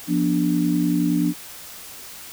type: chord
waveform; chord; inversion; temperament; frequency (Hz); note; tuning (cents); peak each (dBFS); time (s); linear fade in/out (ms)
sine; B diminished; second; equal with one note detuned; 174.61 / 243.3 / 293.7; F3 / B3 / D4; 0 / -26 / 0; -22 / -24 / -20; 0.07-1.34; 50
effects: white hiss -39 dBFS RMS until 2.32 s